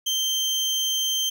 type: tone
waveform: 30% pulse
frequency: 3136 Hz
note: G7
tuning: in tune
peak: -19 dBFS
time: 0.06-1.3 s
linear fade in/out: 10 ms
effects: none